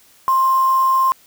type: tone with quantisation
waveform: sine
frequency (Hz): 1054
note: C6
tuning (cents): +12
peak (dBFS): -12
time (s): 0.28-1.12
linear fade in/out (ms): 0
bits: 5
effects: white hiss -51 dBFS RMS until 1.26 s